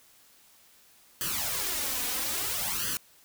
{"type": "noise with flanger", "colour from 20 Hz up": "white", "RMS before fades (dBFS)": -31, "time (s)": [1.21, 2.97], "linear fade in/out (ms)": 0, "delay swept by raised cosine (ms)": [0.64, 4.04], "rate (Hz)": 0.6, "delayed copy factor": 0.8, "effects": ["white hiss -59 dBFS RMS until 3.24 s"]}